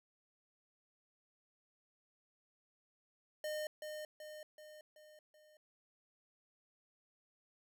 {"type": "tone with echo", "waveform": "square", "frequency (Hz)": 610, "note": "D#5", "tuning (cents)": -34, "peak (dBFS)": -39, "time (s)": [3.44, 3.67], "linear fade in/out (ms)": 2, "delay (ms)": 380, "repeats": 5, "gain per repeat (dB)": -5, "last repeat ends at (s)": 5.57, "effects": []}